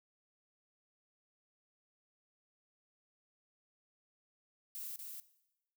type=noise with echo; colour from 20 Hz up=violet; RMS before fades=-44 dBFS; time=4.75-4.96 s; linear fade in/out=0 ms; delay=240 ms; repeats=1; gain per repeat=-3 dB; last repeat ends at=5.2 s; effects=noise-tail reverb RT60 0.9 s tail -17 dB re dry